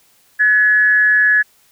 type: tone with frequency modulation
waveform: sine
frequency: 1700 Hz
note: G#6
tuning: 40 cents sharp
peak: -9 dBFS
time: 0.39-1.43 s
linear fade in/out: 20 ms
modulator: 203 Hz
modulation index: 0.36
effects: white hiss -54 dBFS RMS until 1.71 s